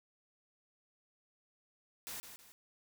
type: noise with echo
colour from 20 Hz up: white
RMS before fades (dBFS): -44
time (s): 2.07-2.2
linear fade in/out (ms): 0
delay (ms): 160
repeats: 2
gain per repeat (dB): -8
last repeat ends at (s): 2.52
effects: none